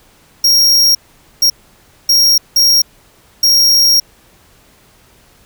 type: tone bursts at uneven times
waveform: 45% pulse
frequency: 5588 Hz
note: F8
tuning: in tune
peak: -7 dBFS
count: 5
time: 0.44-0.95 / 1.42-1.5 / 2.09-2.38 / 2.56-2.82 / 3.43-4 s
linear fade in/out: 5 ms
effects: pink hiss -48 dBFS RMS until 5.45 s